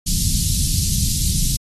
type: band-stop noise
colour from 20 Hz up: pink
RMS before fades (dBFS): -19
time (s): 0.06-1.57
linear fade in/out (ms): 10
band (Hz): 180 to 4400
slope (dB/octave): 24
effects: AAC 32 kbps